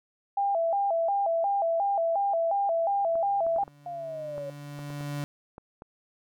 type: tone with vibrato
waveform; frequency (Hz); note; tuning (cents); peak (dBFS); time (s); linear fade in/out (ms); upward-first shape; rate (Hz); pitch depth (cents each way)
sine; 729; F#5; -26; -23; 0.37-3.64; 5; square; 2.8; 160
type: tone with exponential growth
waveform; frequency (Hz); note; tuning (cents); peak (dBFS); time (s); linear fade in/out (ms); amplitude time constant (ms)
35% pulse; 144.8; D3; -24; -28; 2.75-5.24; 0; 540
type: clicks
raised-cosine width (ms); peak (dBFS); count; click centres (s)
1; -29; 12; 3.155 / 3.466 / 3.562 / 3.632 / 3.679 / 4.38 / 4.791 / 4.903 / 5.009 / 5.237 / 5.581 / 5.821
type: exponential sweep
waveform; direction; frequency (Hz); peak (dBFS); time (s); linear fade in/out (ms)
sine; down; 709 to 554.4; -33; 3.86-4.5; 2
effects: none